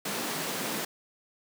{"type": "high-pass noise", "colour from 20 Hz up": "pink", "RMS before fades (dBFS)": -33, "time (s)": [0.05, 0.85], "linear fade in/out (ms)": 5, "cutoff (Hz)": 170, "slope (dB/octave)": 24, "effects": []}